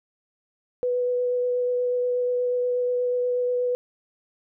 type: tone with vibrato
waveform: sine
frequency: 493.9 Hz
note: B4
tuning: in tune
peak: -21 dBFS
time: 0.83-3.75 s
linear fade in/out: 0 ms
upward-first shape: sine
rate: 8.3 Hz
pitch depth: 9 cents each way
effects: none